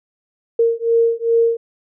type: beating tone pair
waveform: sine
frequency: 460.4 / 462.9 Hz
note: A#4 / A#4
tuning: -22 / -12 cents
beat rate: 2.5 Hz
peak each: -16 dBFS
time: 0.59-1.57 s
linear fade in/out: 5 ms
effects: none